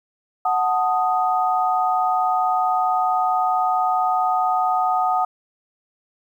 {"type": "chord", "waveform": "sine", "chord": "D# diminished", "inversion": "first", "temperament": "equal", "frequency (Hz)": [740, 880, 1244.5], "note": ["F#5", "A5", "D#6"], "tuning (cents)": [0, 0, 0], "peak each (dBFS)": [-19, -25, -22], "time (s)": [0.45, 5.25], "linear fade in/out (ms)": 5, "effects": ["9-bit"]}